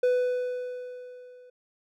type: tone with level ramp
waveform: triangle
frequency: 497.9 Hz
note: B4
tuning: 14 cents sharp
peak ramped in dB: -17 to -47 dBFS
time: 0.03-1.5 s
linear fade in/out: 5 ms
effects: none